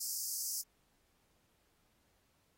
pink high-pass noise, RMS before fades -39 dBFS, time 0-0.62 s, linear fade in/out 10 ms, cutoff 4800 Hz, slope 96 dB/octave, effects pink hiss -75 dBFS RMS until 2.57 s + AAC 48 kbps

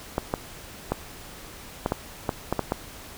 clicks, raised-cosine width 1 ms, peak -9 dBFS, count 9, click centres 0.181 / 0.339 / 0.92 / 1.861 / 1.921 / 2.292 / 2.526 / 2.593 / 2.721 s, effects pink hiss -43 dBFS RMS until 3.17 s

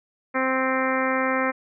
harmonic tone, 261.6 Hz, C4, in tune, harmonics 1 / 2 / 3 / 4 / 5 / 6 / 7 / 8 / 9, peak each -27 / -26 / -32 / -29 / -29 / -32 / -30 / -31 / -36 dBFS, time 0.34-1.52 s, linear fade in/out 20 ms, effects none

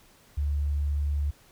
sine tone, 72.4 Hz, D2, 24 cents flat, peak -24 dBFS, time 0.37-1.31 s, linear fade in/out 10 ms, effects pink hiss -58 dBFS RMS until 1.51 s

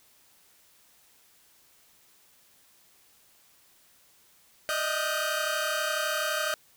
sawtooth tone cluster, 607 / 639 / 1248 / 1432 / 1551 Hz, D#5 / D#5 / D#6 / F6 / G6, -43 / +46 / +5 / +43 / -19 cents, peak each -29 / -31 / -32 / -32 / -28 dBFS, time 4.69-6.54 s, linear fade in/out 0 ms, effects white hiss -61 dBFS RMS until 6.76 s

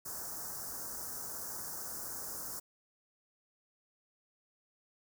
white band-stop noise, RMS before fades -42 dBFS, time 0.05-2.6 s, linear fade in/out 10 ms, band 1600 to 5200 Hz, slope 48 dB/octave, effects none

